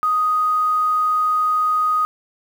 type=tone with quantisation; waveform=sine; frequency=1247 Hz; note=D#6; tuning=3 cents sharp; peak=-15 dBFS; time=0.03-2.05 s; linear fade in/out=0 ms; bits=7; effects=none